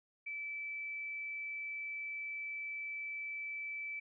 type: tone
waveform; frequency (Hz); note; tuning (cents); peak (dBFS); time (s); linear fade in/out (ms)
sine; 2314; D7; -26; -39; 0.26-4; 10
effects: none